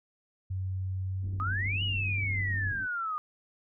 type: tone with pitch glide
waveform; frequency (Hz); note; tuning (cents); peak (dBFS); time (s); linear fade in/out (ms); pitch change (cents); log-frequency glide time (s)
sine; 94 to 96.98; F#2 to G2; +28 to -18; -30; 0.5-2.72; 10; +54; 1.03-1.66
type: low-pass noise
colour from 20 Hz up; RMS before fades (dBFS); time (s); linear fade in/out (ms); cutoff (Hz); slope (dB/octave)
pink; -44; 1.22-2.87; 20; 300; 24
type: exponential two-way sweep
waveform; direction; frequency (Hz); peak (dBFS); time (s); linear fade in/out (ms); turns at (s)
sine; up then down; 1212 to 2960 to 1212; -30; 1.4-3.18; 0; 1.83
effects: none